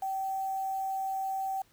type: tone with quantisation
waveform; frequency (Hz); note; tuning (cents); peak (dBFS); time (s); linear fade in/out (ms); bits
sine; 771; G5; -29; -30; 0.02-1.62; 5; 8
effects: pink hiss -65 dBFS RMS until 1.72 s